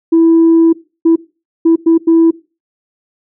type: tone bursts at uneven times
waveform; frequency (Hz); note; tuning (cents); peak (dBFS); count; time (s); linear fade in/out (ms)
sine; 329.6; E4; 0; -3; 5; 0.12-0.73 / 1.05-1.16 / 1.65-1.76 / 1.86-1.98 / 2.07-2.31; 10
effects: noise-tail reverb RT60 0.3 s tail -20 dB re dry + tanh soft clip ceiling -2 dBFS